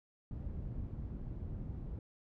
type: low-pass noise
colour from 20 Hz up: white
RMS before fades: -42 dBFS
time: 0.31-1.99 s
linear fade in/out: 2 ms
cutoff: 120 Hz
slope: 12 dB/octave
effects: none